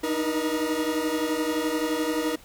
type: tone cluster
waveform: 40% pulse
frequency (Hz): 304.7 / 316.3 / 479.2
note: D#4 / D#4 / A#4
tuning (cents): -36 / +29 / +48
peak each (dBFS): -28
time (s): 0.03-2.36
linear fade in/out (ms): 10
effects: pink hiss -51 dBFS RMS until 2.44 s